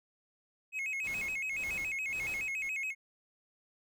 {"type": "tone with vibrato", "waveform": "triangle", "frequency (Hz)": 2349, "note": "D7", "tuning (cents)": 0, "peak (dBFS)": -32, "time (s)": [0.72, 2.95], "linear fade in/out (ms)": 50, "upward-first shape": "square", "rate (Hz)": 7.1, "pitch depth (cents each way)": 140}
{"type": "noise with tremolo", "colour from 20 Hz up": "pink", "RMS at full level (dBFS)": -47, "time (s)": [1.03, 2.69], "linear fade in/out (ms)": 20, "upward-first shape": "sine", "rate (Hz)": 1.8, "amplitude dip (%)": 95}
{"effects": []}